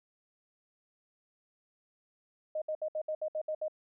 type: tone bursts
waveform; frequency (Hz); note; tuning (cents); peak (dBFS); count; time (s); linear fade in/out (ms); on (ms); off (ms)
sine; 620; D#5; -6; -31; 9; 2.55-3.682; 5; 68; 65
effects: none